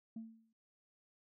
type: tone with exponential decay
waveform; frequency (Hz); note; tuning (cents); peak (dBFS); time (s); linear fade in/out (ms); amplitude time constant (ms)
sine; 224.5; A3; +35; -39; 0.16-0.53; 5; 80
effects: tanh soft clip ceiling -39 dBFS